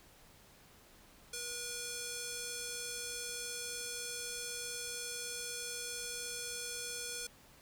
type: tone with band-pass filter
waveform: square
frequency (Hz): 481.6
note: B4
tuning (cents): -44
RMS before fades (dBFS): -42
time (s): 1.33-7.27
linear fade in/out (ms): 5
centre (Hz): 7400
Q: 1.1
effects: pink hiss -61 dBFS RMS until 7.61 s